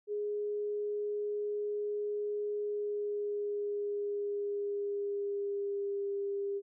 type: tone with pitch glide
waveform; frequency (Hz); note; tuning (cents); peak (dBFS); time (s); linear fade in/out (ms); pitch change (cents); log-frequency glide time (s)
sine; 415.3 to 400.2; G#4 to G4; 0 to +36; -32; 0.07-6.62; 50; -64; 2.61-6.11
effects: none